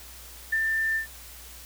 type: tone with ADSR envelope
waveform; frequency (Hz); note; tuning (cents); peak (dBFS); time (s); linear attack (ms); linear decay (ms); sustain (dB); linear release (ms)
sine; 1785; A6; +24; -21; 0.52-1.07; 10; 62; -2; 110
effects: added 60 Hz sine -48 dBFS peak until 1.65 s + white hiss -46 dBFS RMS until 1.65 s